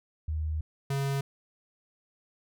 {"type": "tone pair in turn", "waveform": ["sine", "square"], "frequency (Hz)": [77.78, 138.15], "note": ["D#2", "C#3"], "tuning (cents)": [0, -6], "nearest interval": "minor seventh", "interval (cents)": 994, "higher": "second", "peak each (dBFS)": -28, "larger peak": "neither", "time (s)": [[0.28, 0.61], [0.9, 1.21]], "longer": "first", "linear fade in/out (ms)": 5, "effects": []}